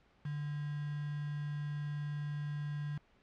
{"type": "tone with quantisation", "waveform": "sine", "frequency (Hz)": 146.83, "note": "D3", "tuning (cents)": 0, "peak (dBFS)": -36, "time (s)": [0.25, 2.98], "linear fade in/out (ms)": 5, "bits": 8, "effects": ["pink hiss -68 dBFS RMS until 3.22 s", "low-pass 3000 Hz 12 dB/octave"]}